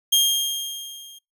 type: tone with level ramp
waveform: sawtooth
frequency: 3221 Hz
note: G7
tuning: 46 cents sharp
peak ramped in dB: -10 to -39 dBFS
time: 0.12-1.19 s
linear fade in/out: 10 ms
effects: noise-tail reverb RT60 0.2 s tail -25 dB re dry